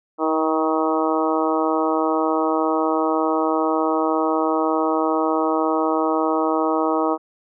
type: harmonic tone with a mistuned harmonic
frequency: 158 Hz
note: D#3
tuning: 27 cents sharp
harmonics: 2 / 3 / 4 / 5 / 6 / 7 / 8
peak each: -22 / -24 / -25 / -26 / -27 / -27 / -28 dBFS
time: 0.18-7.18 s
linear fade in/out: 50 ms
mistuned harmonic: 2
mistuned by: +18 cents
effects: none